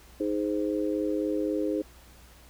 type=harmonic tone; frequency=103.83 Hz; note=G#2; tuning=in tune; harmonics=3 / 4 / 5; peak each=-28 / -31 / -32 dBFS; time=0.2-1.82 s; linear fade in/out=5 ms; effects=added 60 Hz sine -53 dBFS peak until 2.49 s + pink hiss -55 dBFS RMS until 2.49 s